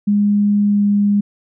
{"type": "tone with pitch glide", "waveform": "sine", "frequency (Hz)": [205.2, 203.9], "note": ["G#3", "G#3"], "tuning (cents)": [-21, -32], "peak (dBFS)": -11, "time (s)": [0.07, 1.21], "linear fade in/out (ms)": 10, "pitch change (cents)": -11, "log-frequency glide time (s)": [0.65, 0.83], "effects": []}